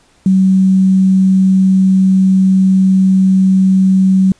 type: tone with quantisation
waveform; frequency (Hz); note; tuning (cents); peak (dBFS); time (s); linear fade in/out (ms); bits
sine; 189.6; F#3; +43; -6; 0.26-4.32; 2; 6
effects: pink hiss -51 dBFS RMS until 4.39 s + resampled to 22050 Hz